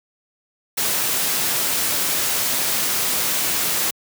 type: noise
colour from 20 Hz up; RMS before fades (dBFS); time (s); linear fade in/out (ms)
white; -21; 0.77-3.91; 10
effects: high-pass 100 Hz 12 dB/octave